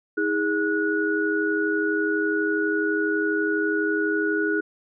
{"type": "tone cluster", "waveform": "sine", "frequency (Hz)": [319.1, 411.2, 1462], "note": ["D#4", "G#4", "F#6"], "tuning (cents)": [44, -17, -21], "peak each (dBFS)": -25, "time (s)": [0.17, 4.61], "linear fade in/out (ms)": 10, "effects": []}